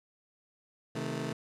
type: chord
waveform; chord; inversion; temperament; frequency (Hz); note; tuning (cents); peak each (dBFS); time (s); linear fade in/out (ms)
20% pulse; A diminished; first; just; 132 / 158.4 / 220; C3 / Eb3 / A3; +16 / +31 / 0; -33 / -33 / -33; 0.95-1.33; 5
effects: low-pass 9000 Hz 12 dB/octave